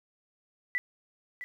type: tone with echo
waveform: sine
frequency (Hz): 1975.5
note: B6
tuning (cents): 0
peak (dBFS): -26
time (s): 0.75-0.78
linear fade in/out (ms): 0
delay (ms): 660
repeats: 1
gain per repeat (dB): -11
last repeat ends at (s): 1.44
effects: 10-bit